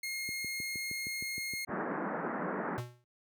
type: tone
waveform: sawtooth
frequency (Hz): 2143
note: C7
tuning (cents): +41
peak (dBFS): -32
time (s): 0.03-1.65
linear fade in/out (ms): 5
type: click train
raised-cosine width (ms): 3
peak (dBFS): -32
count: 10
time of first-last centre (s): 0.29-1.692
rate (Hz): 6.42
type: band-pass noise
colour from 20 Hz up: pink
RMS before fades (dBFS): -36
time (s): 1.67-2.81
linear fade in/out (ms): 50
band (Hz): 170 to 1800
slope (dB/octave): 48
type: tone with exponential decay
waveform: square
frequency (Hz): 121.7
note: B2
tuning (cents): -25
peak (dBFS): -32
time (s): 2.78-3.04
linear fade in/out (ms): 0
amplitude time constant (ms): 55
effects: high-pass 80 Hz 12 dB/octave